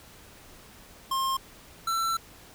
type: tone pair in turn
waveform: square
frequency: 1064 / 1340.6 Hz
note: C6 / E6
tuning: +29 / +29 cents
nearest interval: major third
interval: 400 cents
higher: second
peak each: -26 dBFS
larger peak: neither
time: 1.11-1.37 / 1.87-2.17 s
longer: second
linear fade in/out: 5 ms
effects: pink hiss -51 dBFS RMS until 2.54 s